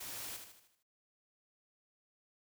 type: noise with echo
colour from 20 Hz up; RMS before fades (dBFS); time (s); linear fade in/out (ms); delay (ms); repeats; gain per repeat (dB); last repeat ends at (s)
white; -45; 0-0.37; 10; 77; 6; -6; 0.832
effects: noise-tail reverb RT60 0.1 s tail -26 dB re dry